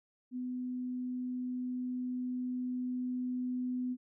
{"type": "tone with level ramp", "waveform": "sine", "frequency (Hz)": 250.8, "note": "B3", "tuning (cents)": 27, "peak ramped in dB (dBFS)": [-35, -32], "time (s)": [0.31, 3.97], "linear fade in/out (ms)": 50, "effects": []}